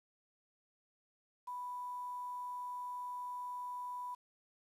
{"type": "tone with quantisation", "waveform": "sine", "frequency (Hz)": 987.8, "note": "B5", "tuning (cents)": 0, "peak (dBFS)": -40, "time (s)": [1.47, 4.15], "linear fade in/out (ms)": 10, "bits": 10, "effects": ["low-pass 12000 Hz 12 dB/octave"]}